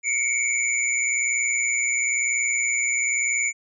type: tone cluster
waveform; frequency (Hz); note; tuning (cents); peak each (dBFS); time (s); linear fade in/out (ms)
sine; 2181 / 2302 / 6980; C#7 / D7 / A8; -29 / -35 / -15; -25; 0.03-3.53; 50
effects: none